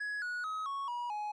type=tone with pitch steps; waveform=triangle; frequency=1678 / 1460.8 / 1271.7 / 1107.1 / 963.8 / 839 Hz; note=G#6 / F#6 / D#6 / C#6 / B5 / G#5; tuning=+17 / -23 / +37 / -3 / -43 / +17 cents; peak=-33 dBFS; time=0-1.32 s; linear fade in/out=10 ms; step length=220 ms; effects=resampled to 24000 Hz